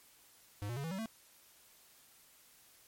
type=tone with pitch steps; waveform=square; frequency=102.4 / 119.68 / 139.88 / 163.49 / 191.09 / 223.3 Hz; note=G#2 / A#2 / C#3 / E3 / G3 / A3; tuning=-24 / +46 / +16 / -14 / -44 / +26 cents; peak=-38 dBFS; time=0.62-1.058 s; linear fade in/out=0 ms; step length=73 ms; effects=white hiss -63 dBFS RMS until 2.87 s + MP3 64 kbps